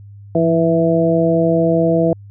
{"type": "harmonic tone with a mistuned harmonic", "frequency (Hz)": 164.81, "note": "E3", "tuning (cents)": 0, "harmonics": [1, 2, 3, 4], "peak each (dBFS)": [-17, -17, -17, -17], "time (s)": [0.35, 2.13], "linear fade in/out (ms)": 2, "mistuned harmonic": 1, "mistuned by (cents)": 37, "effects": ["added 101 Hz sine -35 dBFS peak until 2.3 s"]}